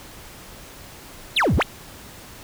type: exponential two-way sweep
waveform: triangle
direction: down then up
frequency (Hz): 4401 to 56.9 to 4401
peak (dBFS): -14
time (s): 1.36-1.63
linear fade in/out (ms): 10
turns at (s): 1.56
effects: pink hiss -42 dBFS RMS until 2.43 s